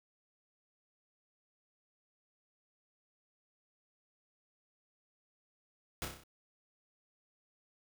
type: noise with echo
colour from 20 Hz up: pink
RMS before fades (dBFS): -38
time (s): 6.02-6.05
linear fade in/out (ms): 0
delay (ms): 31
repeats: 6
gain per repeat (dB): -4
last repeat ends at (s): 6.236
effects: none